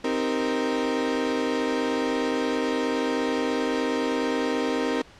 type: chord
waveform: 35% pulse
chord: C minor seventh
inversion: none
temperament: equal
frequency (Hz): 261.6 / 311.1 / 392 / 466.2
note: C4 / Eb4 / G4 / Bb4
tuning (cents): 0 / 0 / 0 / 0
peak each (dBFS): -26 / -28 / -31 / -26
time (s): 0.04-5.02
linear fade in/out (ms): 5
effects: pink hiss -50 dBFS RMS until 5.19 s + low-pass 5000 Hz 12 dB/octave